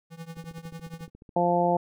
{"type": "tone with tremolo", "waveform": "square", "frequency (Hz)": 165.1, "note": "E3", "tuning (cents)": 3, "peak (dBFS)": -35, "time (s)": [0.1, 1.1], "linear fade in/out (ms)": 50, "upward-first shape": "triangle", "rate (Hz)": 11, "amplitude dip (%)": 95}
{"type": "click train", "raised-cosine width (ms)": 3, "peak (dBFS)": -35, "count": 15, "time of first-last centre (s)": [0.37, 1.363], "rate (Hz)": 14.1}
{"type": "harmonic tone", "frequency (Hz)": 174.61, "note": "F3", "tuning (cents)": 0, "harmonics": [1, 2, 3, 4, 5], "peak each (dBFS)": [-28, -29, -26, -25, -27], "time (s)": [1.36, 1.77], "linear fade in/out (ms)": 5}
{"effects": []}